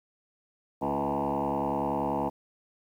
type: tone with frequency modulation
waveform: sine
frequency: 565 Hz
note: C#5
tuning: 33 cents sharp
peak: -25 dBFS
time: 0.81-2.3 s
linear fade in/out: 20 ms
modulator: 70.3 Hz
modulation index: 5.6
effects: tanh soft clip ceiling -22 dBFS + 10-bit